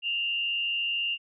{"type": "tone with frequency modulation", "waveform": "sine", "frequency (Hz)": 2794, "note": "F7", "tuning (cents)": 0, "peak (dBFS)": -26, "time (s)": [0.02, 1.18], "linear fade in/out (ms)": 50, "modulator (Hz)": 146, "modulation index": 0.46, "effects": []}